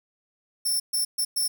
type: tone bursts at uneven times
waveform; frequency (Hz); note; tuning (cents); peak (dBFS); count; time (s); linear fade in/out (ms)
5% pulse; 5380; E8; +34; -17; 4; 0.65-0.8 / 0.93-1.05 / 1.18-1.25 / 1.36-1.48; 10
effects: none